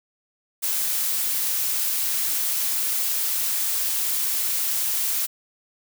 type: noise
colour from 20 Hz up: blue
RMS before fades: -24 dBFS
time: 0.62-5.27 s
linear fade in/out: 20 ms
effects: none